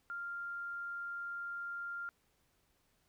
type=tone; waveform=sine; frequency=1395 Hz; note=F6; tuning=2 cents flat; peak=-39 dBFS; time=0.1-2.09 s; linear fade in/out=0 ms; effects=pink hiss -75 dBFS RMS until 3.08 s